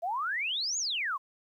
sine exponential two-way sweep, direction up then down, 647 to 7000 to 1017 Hz, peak -29 dBFS, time 0.02-1.18 s, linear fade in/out 20 ms, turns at 0.78 s, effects 11-bit

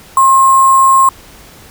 sine tone with sample-and-hold, 1068 Hz, C6, 35 cents sharp, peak -4 dBFS, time 0.17-1.09 s, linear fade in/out 2 ms, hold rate 8820 Hz, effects pink hiss -38 dBFS RMS until 1.7 s

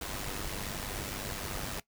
pink noise with amplitude modulation, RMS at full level -35 dBFS, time 0.01-1.8 s, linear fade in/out 5 ms, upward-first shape sine, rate 99.3 Hz, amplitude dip 60%, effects noise-tail reverb RT60 0.1 s tail -18 dB re dry

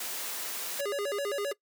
white noise, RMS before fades -36 dBFS, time 0-0.81 s, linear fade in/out 5 ms
square tone with vibrato, 479.8 Hz, A#4, 50 cents sharp, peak -30 dBFS, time 0.79-1.53 s, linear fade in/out 10 ms, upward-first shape square, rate 7.6 Hz, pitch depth 280 cents each way
effects noise-tail reverb RT60 0.1 s tail -20 dB re dry + high-pass 300 Hz 12 dB/octave

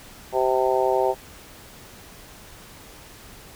harmonic tone, 129.4 Hz, C3, 19 cents flat, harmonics 3 / 4 / 5 / 6 / 7, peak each -23 / -24 / -25 / -26 / -26 dBFS, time 0.32-1.15 s, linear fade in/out 50 ms, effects pink hiss -45 dBFS RMS until 3.55 s

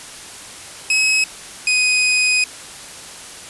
sawtooth tone pair in turn, 2558 / 2500 Hz, D#7 / D#7, +47 / +8 cents, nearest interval unison, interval 39 cents, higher first, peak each -10 dBFS, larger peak neither, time 0.9-1.24 / 1.67-2.44 s, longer second, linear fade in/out 2 ms, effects white hiss -35 dBFS RMS until 3.49 s + resampled to 24000 Hz

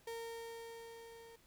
35% pulse tone with level ramp, 460 Hz, A#4, 23 cents flat, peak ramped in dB -40 to -53 dBFS, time 0.07-1.36 s, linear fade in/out 5 ms, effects pink hiss -68 dBFS RMS until 1.46 s

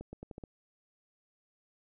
accelerating click train, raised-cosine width 2 ms, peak -30 dBFS, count 6, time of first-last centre 0.01-0.438 s, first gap 120 ms, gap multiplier 0.83, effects none

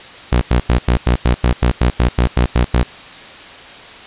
sawtooth tone bursts, 60.7 Hz, B1, 29 cents flat, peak -6 dBFS, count 14, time 0.32-2.831 s, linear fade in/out 5 ms, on 93 ms, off 93 ms, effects white hiss -35 dBFS RMS until 4.06 s + resampled to 8000 Hz

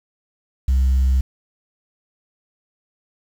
sine tone, 65.41 Hz, C2, in tune, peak -11 dBFS, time 0.68-1.21 s, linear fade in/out 5 ms, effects tanh soft clip ceiling -12 dBFS + 7-bit

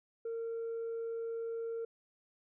sine tone, 458.4 Hz, A#4, 29 cents flat, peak -34 dBFS, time 0.25-1.85 s, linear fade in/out 5 ms, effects tanh soft clip ceiling -34 dBFS

